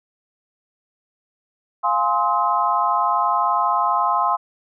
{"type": "chord", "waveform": "sine", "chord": "F minor seventh", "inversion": "none", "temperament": "equal with one note detuned", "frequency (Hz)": [698.5, 830.6, 1046.5, 1275.8], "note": ["F5", "Ab5", "C6", "Eb6"], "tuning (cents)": [0, 0, 0, 43], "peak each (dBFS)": [-24, -23, -19, -23], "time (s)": [1.83, 4.37], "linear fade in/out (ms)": 20, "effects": []}